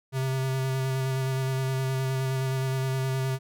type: tone with vibrato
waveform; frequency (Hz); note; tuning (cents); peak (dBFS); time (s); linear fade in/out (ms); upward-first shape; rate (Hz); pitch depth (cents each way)
square; 132.2; C3; +18; -26; 0.12-3.39; 50; square; 9.6; 13
effects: none